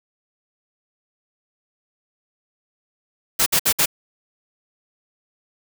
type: noise bursts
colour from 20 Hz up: white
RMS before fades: -17 dBFS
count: 4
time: 3.39-3.859 s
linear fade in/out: 10 ms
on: 73 ms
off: 59 ms
effects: none